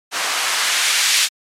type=noise with band-pass filter sweep; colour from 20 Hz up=blue; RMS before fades=-17 dBFS; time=0.11-1.29 s; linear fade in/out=50 ms; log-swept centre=870 to 2900 Hz; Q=0.81; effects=low-pass 10000 Hz 12 dB/octave + MP3 96 kbps